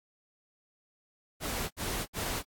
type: noise bursts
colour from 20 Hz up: pink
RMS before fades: -34 dBFS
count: 3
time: 1.4-2.432 s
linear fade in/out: 50 ms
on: 300 ms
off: 66 ms
effects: AAC 64 kbps